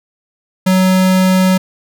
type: tone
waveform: square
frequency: 186.5 Hz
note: F#3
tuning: 14 cents sharp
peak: -9 dBFS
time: 0.66-1.58 s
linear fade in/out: 10 ms
effects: none